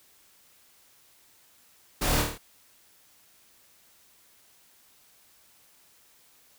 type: noise with echo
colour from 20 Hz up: pink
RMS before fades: -27 dBFS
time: 2.01-2.22 s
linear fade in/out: 10 ms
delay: 27 ms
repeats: 6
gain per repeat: -3 dB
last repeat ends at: 2.382 s
effects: white hiss -60 dBFS RMS until 6.58 s